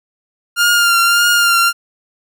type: tone with vibrato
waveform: sawtooth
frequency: 1400 Hz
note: F6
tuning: 4 cents sharp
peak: -6 dBFS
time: 0.56-1.73 s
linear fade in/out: 50 ms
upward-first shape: triangle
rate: 1.7 Hz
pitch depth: 34 cents each way
effects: none